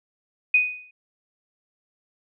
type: tone with exponential decay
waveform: sine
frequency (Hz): 2489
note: D#7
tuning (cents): 0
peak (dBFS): -12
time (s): 0.54-0.91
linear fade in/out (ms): 5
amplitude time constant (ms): 80
effects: none